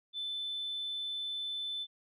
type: tone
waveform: sine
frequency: 3520 Hz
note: A7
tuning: in tune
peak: -34 dBFS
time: 0.13-1.87 s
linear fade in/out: 50 ms
effects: tanh soft clip ceiling -30 dBFS